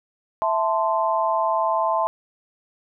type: chord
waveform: sine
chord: A minor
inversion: second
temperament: equal with one note detuned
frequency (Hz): 659.3 / 880 / 1040.5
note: E5 / A5 / C6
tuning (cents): 0 / 0 / -10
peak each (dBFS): -23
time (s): 0.42-2.07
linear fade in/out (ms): 0
effects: none